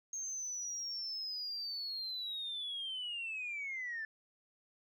sine linear sweep, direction down, 6450 to 1740 Hz, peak -37 dBFS, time 0.13-4.05 s, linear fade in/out 2 ms, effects tanh soft clip ceiling -34 dBFS

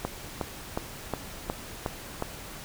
click train, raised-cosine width 1 ms, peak -14 dBFS, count 7, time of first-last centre 0.05-2.224 s, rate 2.76 Hz, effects pink hiss -42 dBFS RMS until 2.64 s

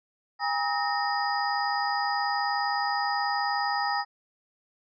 sine tone cluster, 813 / 952 / 1275 / 1846 / 4926 Hz, G#5 / A#5 / D#6 / A#6 / D#8, -37 / +36 / +42 / -17 / -18 cents, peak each -28 / -33 / -32 / -32 / -35 dBFS, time 0.39-4.05 s, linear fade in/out 50 ms, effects none

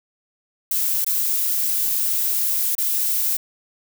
violet noise with dropouts, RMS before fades -21 dBFS, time 0.71-3.37 s, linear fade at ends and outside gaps 5 ms, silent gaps 1.046-1.064 / 2.752-2.781 s, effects none

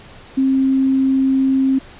sine tone, 266.4 Hz, C4, 31 cents sharp, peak -12 dBFS, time 0.37-1.79 s, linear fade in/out 10 ms, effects pink hiss -41 dBFS RMS until 1.99 s + resampled to 8000 Hz

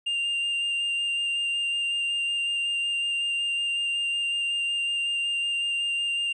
triangle tone with vibrato, 2794 Hz, F7, in tune, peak -23 dBFS, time 0.06-6.33 s, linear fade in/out 10 ms, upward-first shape square, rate 5.4 Hz, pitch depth 8 cents each way, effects resampled to 22050 Hz

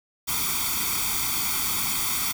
white noise with comb filter, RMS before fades -26 dBFS, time 0.27-2.33 s, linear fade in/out 20 ms, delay 0.87 ms, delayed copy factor +1, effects none

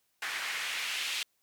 white noise with band-pass filter sweep, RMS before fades -35 dBFS, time 0.22-1.23 s, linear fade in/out 2 ms, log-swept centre 1700 to 3000 Hz, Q 1.7, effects white hiss -75 dBFS RMS until 1.42 s

